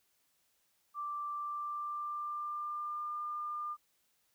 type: tone with pitch glide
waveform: sine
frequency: 1174.7 to 1202.2 Hz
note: D6 to D6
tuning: 0 to +40 cents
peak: -36 dBFS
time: 0.94-3.77 s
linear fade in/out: 50 ms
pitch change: +40 cents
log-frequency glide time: 1.31-3.16 s
effects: white hiss -75 dBFS RMS until 4.34 s